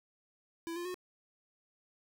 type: tone with pitch steps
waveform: square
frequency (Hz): 333.4 / 348.2 / 363.6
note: E4 / F4 / F#4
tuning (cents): +20 / -5 / -30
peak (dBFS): -38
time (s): 0.67-0.943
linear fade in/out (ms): 0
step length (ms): 91
effects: none